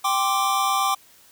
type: chord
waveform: square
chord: G suspended fourth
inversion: none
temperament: equal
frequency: 784 / 1046.5 / 1174.7 Hz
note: G5 / C6 / D6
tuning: 0 / 0 / 0 cents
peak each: -25 / -27 / -23 dBFS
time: 0.04-0.95 s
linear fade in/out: 10 ms
effects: white hiss -53 dBFS RMS until 1.31 s